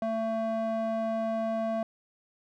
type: tone with band-pass filter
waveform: square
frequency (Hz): 223.6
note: A3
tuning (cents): +28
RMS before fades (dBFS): -30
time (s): 0.02-1.83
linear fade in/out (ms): 2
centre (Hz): 570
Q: 2.9
effects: none